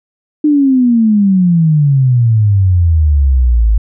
sine exponential sweep, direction down, 305.7 to 51.91 Hz, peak -6 dBFS, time 0.44-3.78 s, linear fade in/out 5 ms, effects none

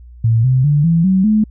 sine tone with pitch steps, 113.7 / 129.11 / 146.6 / 166.47 / 189.02 / 214.6 Hz, A#2 / C3 / D3 / E3 / F#3 / A3, -43 / -23 / -3 / +17 / +37 / -43 cents, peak -9 dBFS, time 0.24-1.44 s, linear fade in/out 5 ms, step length 200 ms, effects added 60 Hz sine -35 dBFS peak until 1.5 s

